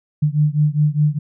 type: beating tone pair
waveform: sine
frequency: 147.6 / 152.5 Hz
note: D3 / D#3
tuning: +9 / -34 cents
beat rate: 4.9 Hz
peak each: -16 / -17 dBFS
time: 0.22-1.19 s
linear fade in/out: 10 ms
effects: none